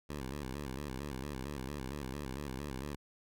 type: tone with vibrato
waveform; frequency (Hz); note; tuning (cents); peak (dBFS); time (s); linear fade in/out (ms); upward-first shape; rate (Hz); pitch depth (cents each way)
10% pulse; 68.7; C#2; -15; -31; 0.09-2.96; 10; square; 4.4; 110
effects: none